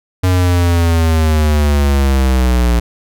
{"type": "linear sweep", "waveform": "square", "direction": "down", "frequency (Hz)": [92.5, 58.27], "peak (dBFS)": -10, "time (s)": [0.23, 2.8], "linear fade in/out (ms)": 10, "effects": []}